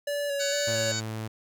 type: tone with vibrato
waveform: square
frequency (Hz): 570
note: C#5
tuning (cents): +48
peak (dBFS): -28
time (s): 0.07-0.92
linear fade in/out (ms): 5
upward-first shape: square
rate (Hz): 2.2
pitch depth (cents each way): 21
type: harmonic tone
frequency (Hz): 750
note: F#5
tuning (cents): +23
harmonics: 2 / 3 / 4 / 5 / 6 / 7 / 8 / 9 / 10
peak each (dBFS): -36 / -40 / -45 / -37 / -35 / -43 / -44 / -34 / -41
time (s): 0.39-1.01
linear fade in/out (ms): 20
type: tone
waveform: sawtooth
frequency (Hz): 110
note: A2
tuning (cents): 0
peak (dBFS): -28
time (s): 0.67-1.28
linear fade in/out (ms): 10
effects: none